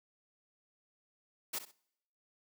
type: noise with echo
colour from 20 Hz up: white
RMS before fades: -37 dBFS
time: 1.53-1.59 s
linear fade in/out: 10 ms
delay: 64 ms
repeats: 2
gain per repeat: -12 dB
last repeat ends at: 1.718 s
effects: noise-tail reverb RT60 0.8 s tail -26 dB re dry + high-pass 200 Hz 12 dB/octave